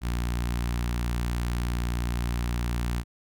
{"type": "tone with notch filter", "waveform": "sawtooth", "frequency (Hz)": 59.4, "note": "A#1", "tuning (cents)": 33, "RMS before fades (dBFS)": -28, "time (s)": [0.01, 3.04], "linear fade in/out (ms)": 50, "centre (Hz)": 500, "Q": 1, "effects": ["Opus 48 kbps"]}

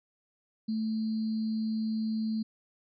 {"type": "tone with sample-and-hold", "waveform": "sine", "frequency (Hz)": 220, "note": "A3", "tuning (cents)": 0, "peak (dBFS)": -28, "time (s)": [0.68, 2.43], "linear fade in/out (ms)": 10, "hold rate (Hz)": 4410, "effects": ["resampled to 16000 Hz"]}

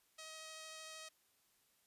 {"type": "tone with vibrato", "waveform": "5% pulse", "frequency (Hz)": 633, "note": "D#5", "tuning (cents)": 30, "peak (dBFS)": -38, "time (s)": [0.18, 1.09], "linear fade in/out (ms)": 10, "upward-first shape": "triangle", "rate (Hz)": 13, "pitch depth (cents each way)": 10, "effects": ["white hiss -75 dBFS RMS until 1.86 s", "resampled to 32000 Hz"]}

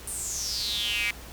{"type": "tone with high-pass filter sweep", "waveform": "square", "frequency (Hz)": 110.2, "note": "A2", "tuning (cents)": 3, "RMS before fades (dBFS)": -30, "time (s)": [0.07, 1.11], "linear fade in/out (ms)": 5, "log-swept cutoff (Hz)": [9500, 2200], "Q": 7.6, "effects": ["added 60 Hz sine -45 dBFS peak until 1.32 s", "pink hiss -45 dBFS RMS until 1.32 s"]}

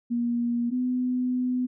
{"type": "tone pair in turn", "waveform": "sine", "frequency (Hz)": [237.9, 251.1], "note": ["A#3", "B3"], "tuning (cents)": [35, 29], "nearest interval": "minor second", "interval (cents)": 94, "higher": "second", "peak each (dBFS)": -23, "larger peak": "neither", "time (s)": [[0.1, 0.71], [0.71, 1.67]], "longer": "second", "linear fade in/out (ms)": 20, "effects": []}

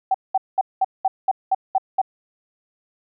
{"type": "tone bursts", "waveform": "sine", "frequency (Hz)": 765, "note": "G5", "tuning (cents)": -42, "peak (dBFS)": -14, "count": 9, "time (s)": [0.11, 2.016], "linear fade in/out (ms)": 5, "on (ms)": 34, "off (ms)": 200, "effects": []}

